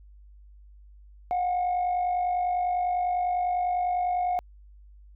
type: tone pair together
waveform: sine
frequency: 720 / 770 Hz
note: F#5 / G5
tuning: -47 / -31 cents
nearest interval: minor second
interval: 116 cents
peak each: -22 / -33 dBFS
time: 1.31-4.39 s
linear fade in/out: 0 ms
effects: tanh soft clip ceiling -21 dBFS + added 50 Hz sine -48 dBFS peak until 5.15 s